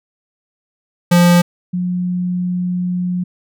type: tone pair in turn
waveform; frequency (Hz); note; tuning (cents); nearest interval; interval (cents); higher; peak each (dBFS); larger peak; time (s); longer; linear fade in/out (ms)
square / sine; 174.8 / 179.51; F3 / F3; +2 / +48; unison; 46; second; -8 / -16; first; 1.11-1.42 / 1.73-3.24; second; 10
effects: none